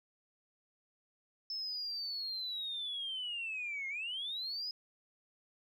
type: linear two-way sweep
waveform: sine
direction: down then up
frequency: 5274 to 2119 to 5090 Hz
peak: -36 dBFS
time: 1.5-4.71 s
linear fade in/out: 2 ms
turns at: 3.88 s
effects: tanh soft clip ceiling -32 dBFS